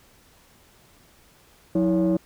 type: tone cluster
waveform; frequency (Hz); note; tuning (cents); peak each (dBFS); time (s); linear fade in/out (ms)
sine; 181.3 / 325.5 / 562; F#3 / E4 / C#5; -35 / -22 / +24; -21 / -19 / -25; 1.75-2.17; 5
effects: tanh soft clip ceiling -14 dBFS + pink hiss -56 dBFS RMS until 2.25 s